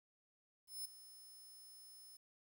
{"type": "tone with ADSR envelope", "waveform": "5% pulse", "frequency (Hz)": 5240, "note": "E8", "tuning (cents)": -11, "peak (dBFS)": -36, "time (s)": [0.67, 2.17], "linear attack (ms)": 180, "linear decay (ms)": 8, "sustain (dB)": -15, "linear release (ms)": 6, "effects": ["12-bit"]}